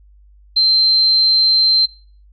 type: tone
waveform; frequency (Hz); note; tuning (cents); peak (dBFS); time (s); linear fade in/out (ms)
sine; 4125; C8; -25; -10; 0.56-1.86; 10
effects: noise-tail reverb RT60 0.4 s tail -18 dB re dry + added 50 Hz sine -44 dBFS peak until 2.32 s